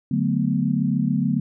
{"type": "chord", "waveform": "sine", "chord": "B minor seventh", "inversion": "first", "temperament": "equal", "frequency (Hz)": [146.83, 185, 220, 246.9], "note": ["D3", "F#3", "A3", "B3"], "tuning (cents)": [0, 0, 0, 0], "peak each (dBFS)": -24, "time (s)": [0.11, 1.4], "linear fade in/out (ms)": 5, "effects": []}